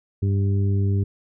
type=harmonic tone; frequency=99 Hz; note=G2; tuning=18 cents sharp; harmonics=1 / 2 / 3 / 4; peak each=-18 / -29 / -34 / -33 dBFS; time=0.22-1.04 s; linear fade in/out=10 ms; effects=none